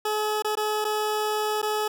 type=tone with dropouts; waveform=20% pulse; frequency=425.9 Hz; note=G#4; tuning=44 cents sharp; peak=-19 dBFS; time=0.05-1.88 s; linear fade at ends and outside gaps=5 ms; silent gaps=0.423-0.445 / 0.554-0.571 / 0.845-0.849 / 1.618-1.627 s; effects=none